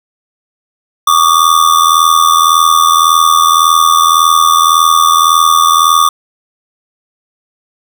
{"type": "ring-modulated tone", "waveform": "square", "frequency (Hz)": 1174, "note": "D6", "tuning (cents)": -1, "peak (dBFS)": -3, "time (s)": [1.07, 6.09], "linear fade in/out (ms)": 5, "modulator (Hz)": 40.9, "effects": []}